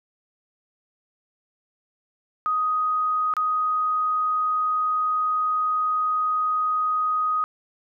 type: tone with dropouts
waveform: sine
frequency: 1250 Hz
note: D#6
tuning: 8 cents sharp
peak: -20 dBFS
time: 2.46-7.44 s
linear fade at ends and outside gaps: 0 ms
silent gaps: 3.338-3.367 s
effects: none